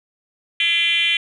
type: tone with frequency modulation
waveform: sine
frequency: 2732 Hz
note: F7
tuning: 39 cents flat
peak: -14 dBFS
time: 0.6-1.17 s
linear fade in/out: 2 ms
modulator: 349 Hz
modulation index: 1.9
effects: tanh soft clip ceiling -11 dBFS